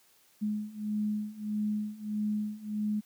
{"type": "beating tone pair", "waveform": "sine", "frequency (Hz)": [210, 211.6], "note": ["G#3", "G#3"], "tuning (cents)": [19, 33], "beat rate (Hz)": 1.6, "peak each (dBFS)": [-34, -32], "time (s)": [0.41, 3.01], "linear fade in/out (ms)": 20, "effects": ["white hiss -64 dBFS RMS until 3.05 s", "high-pass 100 Hz 12 dB/octave"]}